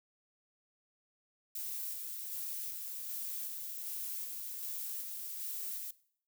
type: noise with tremolo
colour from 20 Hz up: violet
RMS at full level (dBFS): -40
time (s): 1.55-5.91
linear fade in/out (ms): 5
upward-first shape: square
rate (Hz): 1.3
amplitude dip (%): 25
effects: noise-tail reverb RT60 0.6 s tail -20 dB re dry